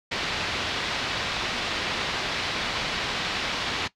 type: low-pass noise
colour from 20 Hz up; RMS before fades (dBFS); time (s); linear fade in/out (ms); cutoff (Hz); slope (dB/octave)
white; -29; 0.11-3.88; 10; 4200; 24
effects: noise-tail reverb RT60 0.1 s tail -17 dB re dry